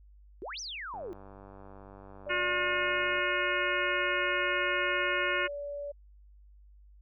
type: exponential two-way sweep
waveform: sine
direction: up then down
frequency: 322.9 to 6290 to 322.9 Hz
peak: -37 dBFS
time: 0.42-1.13 s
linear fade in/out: 0 ms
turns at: 0.6 s
type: click train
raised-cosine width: 1 ms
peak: -36 dBFS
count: 222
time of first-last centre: 0.94-3.195 s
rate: 98 Hz
type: tone with pitch glide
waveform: sine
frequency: 587.3 to 574.5 Hz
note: D5 to D5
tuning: 0 to -38 cents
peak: -35 dBFS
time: 2.26-5.92 s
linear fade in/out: 10 ms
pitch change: -38 cents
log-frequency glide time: 2.73-4.22 s
type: harmonic tone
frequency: 359 Hz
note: F4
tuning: 48 cents sharp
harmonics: 1 / 3 / 4 / 5 / 6 / 7 / 8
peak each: -37 / -36 / -32 / -35 / -35 / -37 / -38 dBFS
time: 2.29-5.48 s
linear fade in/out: 20 ms
effects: added 50 Hz sine -53 dBFS peak until 7.01 s